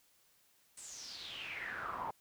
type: noise with band-pass filter sweep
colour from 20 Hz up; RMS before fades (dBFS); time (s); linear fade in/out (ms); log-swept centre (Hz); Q
brown; -44; 0.77-2.11; 5; 8500 to 860; 7
effects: white hiss -70 dBFS RMS until 2.2 s